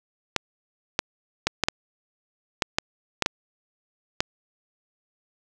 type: clicks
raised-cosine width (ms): 0.2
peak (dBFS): -3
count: 10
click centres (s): 0.363 / 0.991 / 1.47 / 1.637 / 1.685 / 2.622 / 2.785 / 3.223 / 3.261 / 4.205
effects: none